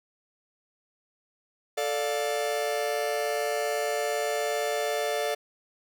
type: chord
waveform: 45% pulse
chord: D minor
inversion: second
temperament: just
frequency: 440.5 / 587.3 / 704.8 Hz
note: A4 / D5 / F5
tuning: +2 / 0 / +16 cents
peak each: -31 / -30 / -32 dBFS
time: 1.77-5.35 s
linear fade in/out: 10 ms
effects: none

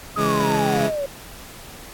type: chord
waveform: 20% pulse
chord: C# minor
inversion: none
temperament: just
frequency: 138.59 / 166.31 / 207.9 Hz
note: C#3 / E3 / G#3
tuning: 0 / +16 / +2 cents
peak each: -20 / -23 / -17 dBFS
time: 0.16-0.91 s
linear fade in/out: 50 ms
type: exponential sweep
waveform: sine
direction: down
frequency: 1274 to 545 Hz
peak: -22 dBFS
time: 0.16-1.06 s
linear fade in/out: 5 ms
effects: pink hiss -40 dBFS RMS until 1.93 s + AAC 64 kbps

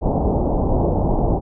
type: low-pass noise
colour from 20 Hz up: pink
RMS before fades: -18 dBFS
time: 0.01-1.41 s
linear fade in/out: 50 ms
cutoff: 870 Hz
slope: 48 dB/octave
effects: none

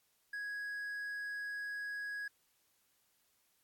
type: tone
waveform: triangle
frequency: 1661.2 Hz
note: G#6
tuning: in tune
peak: -37 dBFS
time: 0.33-2.28 s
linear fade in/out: 5 ms
effects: white hiss -75 dBFS RMS until 3.63 s + AAC 64 kbps

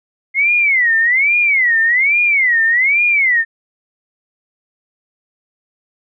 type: tone with vibrato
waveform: sine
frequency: 2093 Hz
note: C7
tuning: in tune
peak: -10 dBFS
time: 0.34-3.45 s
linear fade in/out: 50 ms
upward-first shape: sine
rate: 1.2 Hz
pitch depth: 260 cents each way
effects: none

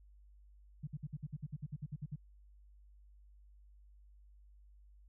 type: tone bursts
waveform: sine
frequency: 146.83 Hz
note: D3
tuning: in tune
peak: -38 dBFS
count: 14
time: 0.83-2.16 s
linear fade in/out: 10 ms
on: 43 ms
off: 56 ms
effects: added 50 Hz sine -58 dBFS peak until 5.08 s

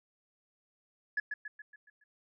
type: tone with echo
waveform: sine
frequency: 1700 Hz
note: G#6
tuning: 40 cents sharp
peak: -27 dBFS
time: 1.17-1.2 s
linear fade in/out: 5 ms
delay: 140 ms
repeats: 6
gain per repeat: -6 dB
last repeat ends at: 2.04 s
effects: tanh soft clip ceiling -25 dBFS

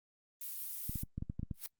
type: noise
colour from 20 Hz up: violet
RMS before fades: -42 dBFS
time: 0.41-1.03 s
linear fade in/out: 5 ms
type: clicks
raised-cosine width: 5 ms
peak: -26 dBFS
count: 9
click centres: 0.895 / 0.957 / 1.034 / 1.18 / 1.224 / 1.299 / 1.395 / 1.431 / 1.512 s
type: noise with exponential growth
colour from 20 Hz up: blue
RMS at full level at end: -37 dBFS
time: 1.54-1.66 s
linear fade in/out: 0 ms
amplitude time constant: 26 ms
effects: noise-tail reverb RT60 0.1 s tail -25 dB re dry + Opus 32 kbps

